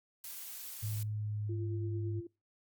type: noise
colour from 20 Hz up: blue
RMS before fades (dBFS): -45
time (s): 0.24-1.03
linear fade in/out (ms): 2
type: tone with pitch glide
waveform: sine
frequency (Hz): 106.6 to 103.69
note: G#2 to G#2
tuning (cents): +46 to -2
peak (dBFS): -34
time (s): 0.82-2.21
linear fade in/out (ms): 20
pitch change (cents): -48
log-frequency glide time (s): 1.03-1.7
type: tone with tremolo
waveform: sine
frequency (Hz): 342.8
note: F4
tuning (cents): -32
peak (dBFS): -39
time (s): 1.49-2.27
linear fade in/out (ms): 5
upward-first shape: triangle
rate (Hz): 9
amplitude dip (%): 50
effects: noise-tail reverb RT60 0.3 s tail -26 dB re dry + Opus 48 kbps